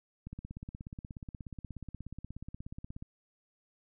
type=click train; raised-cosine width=5 ms; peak=-30 dBFS; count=47; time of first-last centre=0.27-3.024 s; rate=16.7 Hz; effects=none